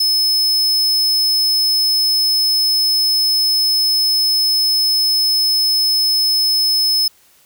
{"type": "tone", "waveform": "45% pulse", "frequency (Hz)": 5200, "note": "E8", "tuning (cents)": -24, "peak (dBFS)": -13, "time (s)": [0, 7.08], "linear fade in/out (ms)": 5, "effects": ["white hiss -52 dBFS RMS until 7.45 s"]}